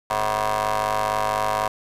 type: ring-modulated tone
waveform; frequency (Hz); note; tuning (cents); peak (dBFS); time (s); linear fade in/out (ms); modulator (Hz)
20% pulse; 104.1; G#2; +5; -13; 0.1-1.68; 5; 856
effects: resampled to 32000 Hz + 8-bit